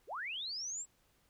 sine linear sweep, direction up, 308.9 to 7790 Hz, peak -38 dBFS, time 0.07-0.86 s, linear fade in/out 50 ms, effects pink hiss -72 dBFS RMS until 1.29 s

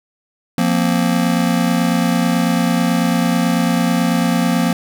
square chord, F suspended fourth, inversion none, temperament just, 174.61 / 232.8 / 261.9 Hz, F3 / Bb3 / C4, 0 / -2 / +2 cents, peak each -18 / -18 / -21 dBFS, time 0.58-4.73 s, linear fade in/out 2 ms, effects none

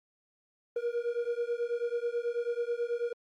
triangle beating tone pair, 470.7 / 479.9 Hz, A#4 / B4, +17 / -50 cents, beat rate 9.2 Hz, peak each -31 dBFS, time 0.76-3.13 s, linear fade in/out 5 ms, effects Opus 32 kbps

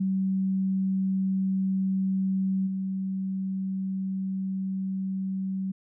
sine tone with level steps, 190.9 Hz, G3, 46 cents flat, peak -23 / -27 dBFS, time 0-5.72 s, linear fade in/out 10 ms, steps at 2.66 s, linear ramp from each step 20 ms, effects none

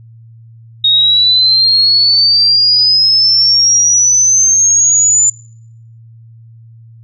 sine exponential sweep, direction up, 3729 to 7110 Hz, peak -6 dBFS, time 0.84-5.3 s, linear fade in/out 5 ms, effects noise-tail reverb RT60 0.7 s tail -25 dB re dry + added 114 Hz sine -35 dBFS peak until 7.03 s

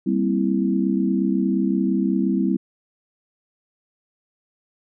sine chord, C dominant seventh, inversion second, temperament equal, 196 / 233.1 / 261.6 / 329.6 Hz, G3 / Bb3 / C4 / E4, 0 / 0 / 0 / 0 cents, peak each -21 / -27 / -23 / -24 dBFS, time 0.06-2.57 s, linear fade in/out 10 ms, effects none

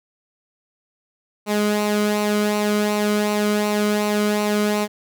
sawtooth tone with flanger, 208.9 Hz, G#3, 10 cents sharp, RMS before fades -20 dBFS, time 1.46-4.88 s, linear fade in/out 50 ms, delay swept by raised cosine 0.59 to 1.16 ms, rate 2.7 Hz, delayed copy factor -0.55, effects none

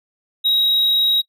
triangle tone, 3816 Hz, A#7, 40 cents sharp, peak -12 dBFS, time 0.44-1.22 s, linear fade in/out 20 ms, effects noise-tail reverb RT60 0.1 s tail -25 dB re dry

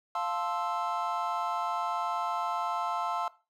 triangle chord, F major seventh, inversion none, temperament equal, 698.5 / 880 / 1046.5 / 1318.5 Hz, F5 / A5 / C6 / E6, 0 / 0 / 0 / 0 cents, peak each -33 dBFS, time 0.15-3.28 s, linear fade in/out 2 ms, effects noise-tail reverb RT60 0.3 s tail -18 dB re dry

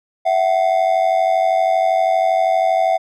triangle ring-modulated tone, 708 Hz, F5, 23 cents sharp, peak -8 dBFS, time 0.25-2.98 s, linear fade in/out 20 ms, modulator 46.3 Hz, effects none

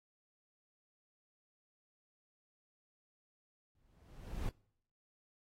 brown noise with exponential growth, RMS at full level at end -36 dBFS, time 3.75-4.49 s, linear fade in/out 1 ms, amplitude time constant 160 ms, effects noise-tail reverb RT60 0.7 s tail -25 dB re dry + AAC 48 kbps

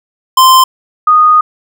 square / sine tone pair in turn, 1040 / 1236.8 Hz, C6 / D#6, -11 / -11 cents, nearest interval minor third, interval 300 cents, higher second, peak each -3 dBFS, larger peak neither, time 0.37-0.64 / 1.07-1.41 s, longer second, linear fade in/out 5 ms, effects none

